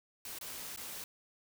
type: noise with dropouts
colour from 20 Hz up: white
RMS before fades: -44 dBFS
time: 0.25-1.04 s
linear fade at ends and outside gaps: 2 ms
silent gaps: 0.387-0.411 / 0.762-0.773 s
effects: none